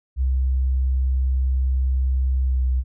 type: tone with pitch glide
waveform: sine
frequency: 65 to 63.7 Hz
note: C2 to C2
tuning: -11 to -46 cents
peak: -17 dBFS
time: 0.16-2.84 s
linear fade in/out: 50 ms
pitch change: -35 cents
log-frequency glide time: 2.44-2.65 s
effects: none